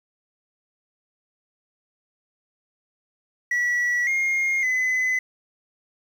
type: tone with pitch steps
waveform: sine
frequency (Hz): 1942 / 2133 / 2021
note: B6 / C7 / B6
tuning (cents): -30 / +33 / +39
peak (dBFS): -17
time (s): 3.51-5.19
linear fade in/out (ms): 5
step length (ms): 560
effects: tanh soft clip ceiling -19 dBFS + 8-bit